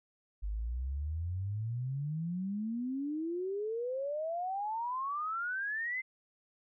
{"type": "exponential sweep", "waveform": "sine", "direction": "up", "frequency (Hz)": [49, 2093], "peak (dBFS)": -33, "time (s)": [0.42, 6.02], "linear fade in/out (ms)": 20, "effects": []}